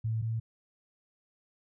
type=tone pair in turn; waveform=sine; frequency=111.7 / 112.93 Hz; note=A2 / A2; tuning=+27 / +46 cents; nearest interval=unison; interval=19 cents; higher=second; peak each=-28 / -29 dBFS; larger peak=first; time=0.04-0.22 / 0.22-0.4 s; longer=neither; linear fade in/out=10 ms; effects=none